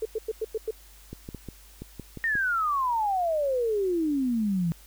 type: tone bursts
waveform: sine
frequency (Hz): 440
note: A4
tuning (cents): 0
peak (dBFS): -25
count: 6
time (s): 0.02-0.709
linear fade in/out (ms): 5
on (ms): 34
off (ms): 97
type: clicks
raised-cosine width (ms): 3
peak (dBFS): -24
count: 8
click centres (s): 1.13 / 1.289 / 1.347 / 1.487 / 1.82 / 1.997 / 2.173 / 2.354
type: exponential sweep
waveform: sine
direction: down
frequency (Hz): 1864.7 to 161.5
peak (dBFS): -23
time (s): 2.24-4.72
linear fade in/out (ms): 0
effects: added 50 Hz sine -51 dBFS peak until 4.86 s + white hiss -54 dBFS RMS until 4.86 s